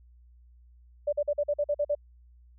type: tone bursts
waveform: sine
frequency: 585 Hz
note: D5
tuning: 7 cents flat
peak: -23 dBFS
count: 9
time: 1.07-1.951 s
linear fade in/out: 10 ms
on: 57 ms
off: 46 ms
effects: added 60 Hz sine -53 dBFS peak until 2.58 s